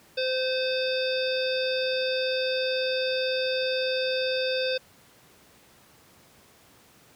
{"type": "harmonic tone", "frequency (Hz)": 517, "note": "C5", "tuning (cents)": -21, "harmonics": [1, 3, 5, 7, 9, 10], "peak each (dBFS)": [-26, -35, -34, -33, -35, -41], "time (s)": [0.17, 4.78], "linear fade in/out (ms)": 10, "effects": ["pink hiss -56 dBFS RMS until 7.15 s", "high-pass 100 Hz 12 dB/octave"]}